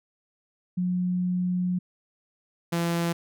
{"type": "tone pair in turn", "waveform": ["sine", "sawtooth"], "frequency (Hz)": [180.4, 169.74], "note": ["F#3", "F3"], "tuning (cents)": [-44, -49], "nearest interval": "minor second", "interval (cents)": 105, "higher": "first", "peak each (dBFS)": [-23, -20], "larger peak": "second", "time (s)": [[0.77, 1.79], [2.72, 3.13]], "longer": "first", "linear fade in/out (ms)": 10, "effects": []}